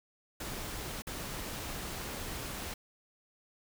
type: noise with dropouts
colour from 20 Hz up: pink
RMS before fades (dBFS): -40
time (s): 0.4-2.74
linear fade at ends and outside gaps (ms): 5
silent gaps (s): 1.021-1.069
effects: none